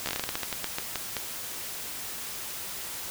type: slowing click train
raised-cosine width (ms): 0.2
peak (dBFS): -12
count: 16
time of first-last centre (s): 0.06-1.167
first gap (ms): 13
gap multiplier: 1.22
effects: white hiss -37 dBFS RMS until 3.1 s